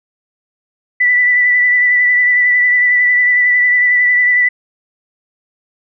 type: tone with vibrato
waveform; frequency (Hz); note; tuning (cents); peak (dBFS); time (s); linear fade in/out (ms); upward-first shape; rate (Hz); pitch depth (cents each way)
sine; 1975.5; B6; 0; -8; 1-4.49; 10; sine; 11; 20
effects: none